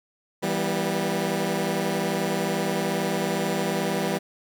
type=chord; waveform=15% pulse; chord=E minor; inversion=none; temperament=equal with one note detuned; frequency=164.81 / 196 / 241.7 Hz; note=E3 / G3 / B3; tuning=0 / 0 / -37 cents; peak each=-22 / -20 / -25 dBFS; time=0.42-4.19 s; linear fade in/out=20 ms; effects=none